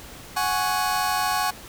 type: chord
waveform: sawtooth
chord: F# suspended second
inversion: none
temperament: just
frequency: 740 / 832.5 / 1110 Hz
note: F#5 / G#5 / C#6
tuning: 0 / +4 / +2 cents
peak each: -22 dBFS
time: 0.36-1.51 s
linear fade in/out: 10 ms
effects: pink hiss -42 dBFS RMS until 1.68 s